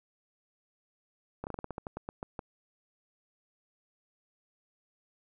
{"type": "slowing click train", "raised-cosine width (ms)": 1, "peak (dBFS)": -23, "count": 13, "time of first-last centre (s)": [1.44, 2.392], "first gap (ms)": 29, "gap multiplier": 1.17, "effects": []}